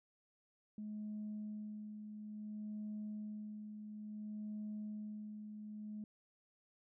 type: tone with tremolo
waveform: sine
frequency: 211.7 Hz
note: G#3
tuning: 33 cents sharp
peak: -40 dBFS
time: 0.78-6.04 s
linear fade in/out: 2 ms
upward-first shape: sine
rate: 0.58 Hz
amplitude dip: 50%
effects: tanh soft clip ceiling -38 dBFS